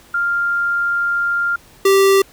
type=tone pair in turn; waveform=sine / square; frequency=1396.9 / 390.6 Hz; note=F6 / G4; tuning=0 / -6 cents; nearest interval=octave + minor seventh; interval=2206 cents; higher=first; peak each=-15 / -10 dBFS; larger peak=second; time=0.14-1.56 / 1.85-2.22 s; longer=first; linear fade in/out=5 ms; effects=pink hiss -47 dBFS RMS until 2.32 s